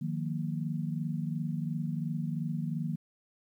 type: chord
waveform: sine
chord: Eb suspended second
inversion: none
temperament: equal with one note detuned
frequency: 155.56 / 178.39 / 233.1 Hz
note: Eb3 / F3 / Bb3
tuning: 0 / +37 / 0 cents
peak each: -33 / -36 / -37 dBFS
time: 0.01-2.96 s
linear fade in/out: 10 ms
effects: 11-bit